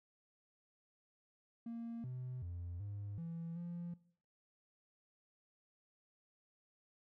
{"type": "tone with pitch steps", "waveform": "triangle", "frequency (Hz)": [231.8, 126.8, 87.3, 101.6, 166.9, 172.8], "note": ["A#3", "B2", "F2", "G#2", "E3", "F3"], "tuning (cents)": [-10, 46, 0, -38, 22, -18], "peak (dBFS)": -39, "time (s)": [1.66, 3.94], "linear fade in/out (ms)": 5, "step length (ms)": 380, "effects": ["noise-tail reverb RT60 0.6 s tail -22 dB re dry", "tanh soft clip ceiling -37 dBFS"]}